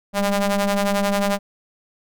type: ring-modulated tone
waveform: sawtooth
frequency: 202.3 Hz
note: G#3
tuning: 45 cents flat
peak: -11 dBFS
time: 0.13-1.39 s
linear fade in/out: 50 ms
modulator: 399 Hz
effects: none